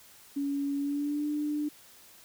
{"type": "tone with pitch glide", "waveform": "sine", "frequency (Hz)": [281.6, 297.3], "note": ["C#4", "D4"], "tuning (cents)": [27, 21], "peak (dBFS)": -28, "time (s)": [0.36, 1.69], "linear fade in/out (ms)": 10, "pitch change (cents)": 94, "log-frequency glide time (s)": [0.78, 1.27], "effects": ["white hiss -55 dBFS RMS until 2.24 s"]}